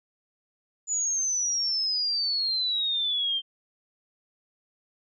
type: exponential sweep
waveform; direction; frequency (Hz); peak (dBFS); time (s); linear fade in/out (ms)
sine; down; 7000 to 3136; -24; 0.87-3.42; 50
effects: none